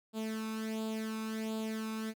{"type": "tone with flanger", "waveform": "sawtooth", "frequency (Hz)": 220, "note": "A3", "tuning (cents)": 0, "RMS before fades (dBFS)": -37, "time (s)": [0.13, 2.14], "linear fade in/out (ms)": 50, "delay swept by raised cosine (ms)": [0.25, 0.81], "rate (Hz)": 1.4, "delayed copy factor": 0.7, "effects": ["MP3 96 kbps"]}